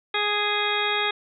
harmonic tone, 415.3 Hz, G#4, in tune, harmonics 1 / 2 / 3 / 4 / 5 / 6 / 8 / 9, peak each -30 / -30 / -30 / -30 / -30 / -30 / -30 / -30 dBFS, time 0.14-1.11 s, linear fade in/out 5 ms, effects none

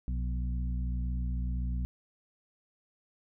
harmonic tone with a mistuned harmonic, 61.74 Hz, B1, in tune, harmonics 1 / 2 / 3 / 4, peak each -30 / -40 / -41 / -46 dBFS, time 0.08-1.85 s, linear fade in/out 0 ms, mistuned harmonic 3, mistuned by -56 cents, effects none

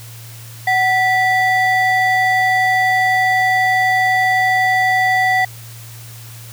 triangle ring-modulated tone, 1356 Hz, E6, 49 cents sharp, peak -7 dBFS, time 0.67-5.45 s, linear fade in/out 5 ms, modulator 608 Hz, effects added 115 Hz sine -34 dBFS peak until 6.52 s + white hiss -39 dBFS RMS until 6.52 s

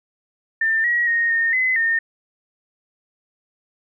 sine tone with pitch steps, 1793 / 1909 / 1860 / 1835 / 2031 / 1827 Hz, A6 / A#6 / A#6 / A#6 / B6 / A#6, +32 / +41 / -4 / -28 / +48 / -35 cents, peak -16 dBFS, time 0.61-1.99 s, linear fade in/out 5 ms, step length 230 ms, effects none

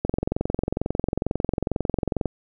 click train, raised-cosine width 2 ms, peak -9 dBFS, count 50, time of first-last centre 0.05-2.257 s, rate 22.2 Hz, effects none

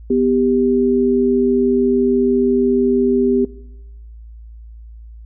sine tone pair together, 248.6 / 394.6 Hz, B3 / G4, +12 / +11 cents, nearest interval minor sixth, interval 799 cents, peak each -15 dBFS, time 0.1-3.45 s, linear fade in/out 5 ms, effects noise-tail reverb RT60 0.9 s tail -20 dB re dry + added 56 Hz sine -34 dBFS peak until 5.25 s

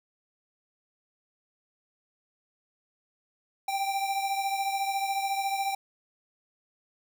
square beating tone pair, 784 / 798 Hz, G5 / G5, 0 / +31 cents, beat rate 14 Hz, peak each -29 / -35 dBFS, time 3.68-5.75 s, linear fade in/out 5 ms, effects 10-bit

